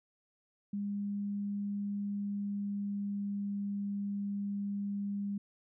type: tone with pitch glide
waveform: sine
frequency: 202.6 to 201.4 Hz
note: G#3 to G3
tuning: -43 to +47 cents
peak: -33 dBFS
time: 0.73-5.38 s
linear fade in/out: 5 ms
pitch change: -10 cents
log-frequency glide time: 2.01-3.65 s
effects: none